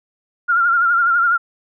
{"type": "tone with vibrato", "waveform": "sine", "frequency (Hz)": 1393, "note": "F6", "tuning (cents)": -5, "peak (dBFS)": -12, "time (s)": [0.48, 1.38], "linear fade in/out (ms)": 20, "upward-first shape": "triangle", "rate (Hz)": 12, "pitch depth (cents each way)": 70, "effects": []}